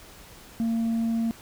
sine tone, 228.3 Hz, A#3, 36 cents flat, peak -20 dBFS, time 0.6-1.31 s, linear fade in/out 0 ms, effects tanh soft clip ceiling -22 dBFS + pink hiss -48 dBFS RMS until 1.41 s

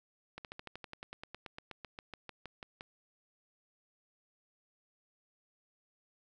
slowing click train, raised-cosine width 0.3 ms, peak -28 dBFS, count 22, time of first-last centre 0.38-2.809 s, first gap 68 ms, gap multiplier 1.05, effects none

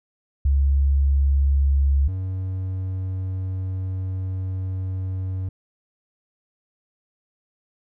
sine / triangle tone pair in turn, 69.3 / 93.77 Hz, C#2 / F#2, 0 / +24 cents, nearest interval perfect fourth, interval 524 cents, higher second, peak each -15 / -22 dBFS, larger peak first, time 0.45-2.08 / 2.08-5.49 s, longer second, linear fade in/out 5 ms, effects none

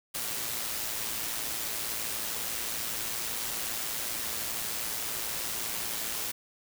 white noise with amplitude modulation, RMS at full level -32 dBFS, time 0.14-6.32 s, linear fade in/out 10 ms, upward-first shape sine, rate 112 Hz, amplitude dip 40%, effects none

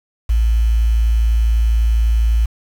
sine tone with quantisation, 56 Hz, A1, 31 cents sharp, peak -11 dBFS, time 0.29-2.46 s, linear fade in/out 10 ms, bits 6, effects none

